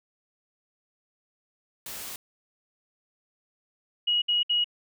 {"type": "noise", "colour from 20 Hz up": "white", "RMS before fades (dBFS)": -38, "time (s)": [1.86, 2.16], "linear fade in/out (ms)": 2}
{"type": "tone bursts", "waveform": "sine", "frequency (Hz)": 2900, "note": "F#7", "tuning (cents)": -35, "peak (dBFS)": -21, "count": 3, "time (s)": [4.07, 4.644], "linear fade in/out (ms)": 10, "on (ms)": 150, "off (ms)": 62}
{"effects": []}